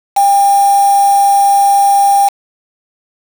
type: tone with quantisation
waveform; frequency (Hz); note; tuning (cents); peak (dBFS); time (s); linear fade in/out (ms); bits
sine; 799; G5; +33; -6; 0.16-2.29; 10; 3
effects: none